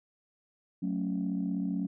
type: chord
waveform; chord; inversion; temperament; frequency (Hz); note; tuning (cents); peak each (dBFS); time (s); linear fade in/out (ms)
sine; F# minor; none; equal with one note detuned; 185 / 220.9 / 277.2; F#3 / A3 / C#4; 0 / +7 / 0; -31 / -35 / -33; 0.82-1.87; 10
effects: tanh soft clip ceiling -22 dBFS